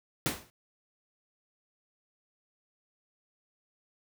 pink noise with exponential decay, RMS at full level -26 dBFS, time 0.26-0.5 s, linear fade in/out 0 ms, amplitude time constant 52 ms, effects high-pass 80 Hz 12 dB/octave

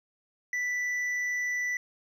sine tone with hard clipping, 1975.5 Hz, B6, in tune, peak -29 dBFS, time 0.53-1.77 s, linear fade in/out 2 ms, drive 4 dB, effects none

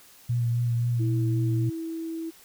sine tone with vibrato, 119.1 Hz, A#2, 38 cents sharp, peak -22 dBFS, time 0.29-1.7 s, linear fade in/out 10 ms, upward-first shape triangle, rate 3.8 Hz, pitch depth 27 cents each way
sine tone, 326.8 Hz, E4, 15 cents flat, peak -30 dBFS, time 0.99-2.31 s, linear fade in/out 20 ms
effects white hiss -53 dBFS RMS until 2.44 s

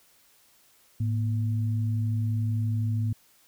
sine tone pair together, 108.2 / 240.1 Hz, A2 / B3, -29 / -49 cents, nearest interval octave + major second, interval 1380 cents, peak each -24 / -35 dBFS, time 1-3.13 s, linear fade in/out 5 ms, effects white hiss -61 dBFS RMS until 3.47 s

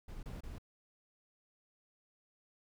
brown noise bursts, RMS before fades -45 dBFS, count 3, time 0.08-0.584 s, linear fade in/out 5 ms, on 150 ms, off 27 ms, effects none

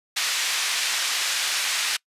pink band-pass noise, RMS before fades -25 dBFS, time 0.16-1.97 s, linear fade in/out 10 ms, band 2000 to 7500 Hz, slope 12 dB/octave, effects noise-tail reverb RT60 0.1 s tail -25 dB re dry + resampled to 32000 Hz

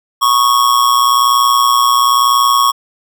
square tone with amplitude modulation, 1105 Hz, C#6, 6 cents flat, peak -6 dBFS, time 0.21-2.72 s, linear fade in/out 20 ms, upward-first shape sine, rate 121 Hz, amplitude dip 65%, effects none

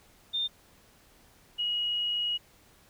sine tone pair in turn, 3618 / 2898 Hz, A7 / F#7, +48 / -37 cents, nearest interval major third, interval 385 cents, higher first, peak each -27 dBFS, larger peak neither, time 0.33-0.48 / 1.58-2.38 s, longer second, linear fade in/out 20 ms, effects pink hiss -60 dBFS RMS until 2.89 s

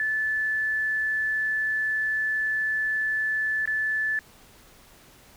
sine tone with dropouts, 1742 Hz, A6, 18 cents flat, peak -23 dBFS, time 0-4.19 s, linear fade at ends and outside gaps 1 ms, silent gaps 3.656-3.675 s, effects pink hiss -53 dBFS RMS until 5.36 s

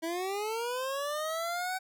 25% pulse linear sweep, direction up, 320.6 to 759 Hz, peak -28 dBFS, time 0.02-1.79 s, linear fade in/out 20 ms, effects none

